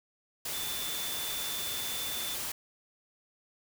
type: tone in noise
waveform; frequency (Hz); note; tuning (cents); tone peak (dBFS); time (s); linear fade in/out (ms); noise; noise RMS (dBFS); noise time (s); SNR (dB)
sine; 3520; A7; 0; -38; 0.53-2.35; 5; white; -36; 0.45-2.52; -5
effects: none